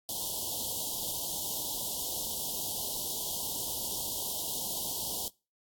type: band-stop noise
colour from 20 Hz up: white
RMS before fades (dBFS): -35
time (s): 0.09-5.28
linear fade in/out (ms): 0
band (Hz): 990 to 3000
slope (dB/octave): 96
effects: noise-tail reverb RT60 0.3 s tail -23 dB re dry + AAC 64 kbps